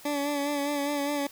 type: tone with vibrato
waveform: 20% pulse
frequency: 287.2 Hz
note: D4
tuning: 39 cents flat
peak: -22 dBFS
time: 0.05-1.27 s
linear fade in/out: 5 ms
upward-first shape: sine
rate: 4.9 Hz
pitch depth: 37 cents each way
effects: white hiss -50 dBFS RMS until 1.31 s